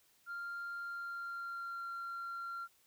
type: tone with pitch glide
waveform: sine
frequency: 1394 to 1377.2 Hz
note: F6 to F6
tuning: -4 to -25 cents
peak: -38 dBFS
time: 0.26-2.68 s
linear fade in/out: 50 ms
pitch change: -21 cents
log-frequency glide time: 0.78-1.88 s
effects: tanh soft clip ceiling -38 dBFS + white hiss -70 dBFS RMS until 2.86 s